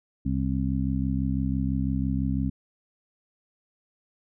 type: harmonic tone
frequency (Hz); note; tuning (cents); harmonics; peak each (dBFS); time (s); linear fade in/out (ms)
66; C2; +16; 1 / 2 / 3 / 4; -29 / -29 / -29 / -29; 0.25-2.5; 10
effects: none